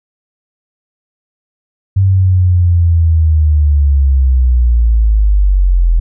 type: linear sweep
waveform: sine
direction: down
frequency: 97.4 to 41.05 Hz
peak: -6 dBFS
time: 1.96-6 s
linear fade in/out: 10 ms
effects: none